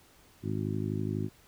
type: harmonic tone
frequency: 52.1 Hz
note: G#1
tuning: 6 cents sharp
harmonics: 2 / 3 / 4 / 5 / 6 / 7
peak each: -34 / -36 / -37 / -38 / -39 / -39 dBFS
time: 0.42-1.3 s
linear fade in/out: 50 ms
effects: pink hiss -60 dBFS RMS until 1.47 s